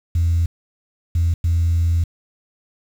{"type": "tone bursts at uneven times", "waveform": "sine", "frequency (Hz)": 84.3, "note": "E2", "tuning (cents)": 39, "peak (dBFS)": -13, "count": 3, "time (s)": [[0.15, 0.46], [1.15, 1.34], [1.44, 2.04]], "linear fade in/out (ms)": 5, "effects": ["tanh soft clip ceiling -11 dBFS", "7-bit"]}